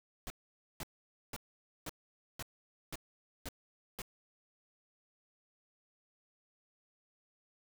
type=noise bursts; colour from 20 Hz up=pink; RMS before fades=-42 dBFS; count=8; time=0.27-4.018 s; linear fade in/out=0 ms; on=31 ms; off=500 ms; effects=none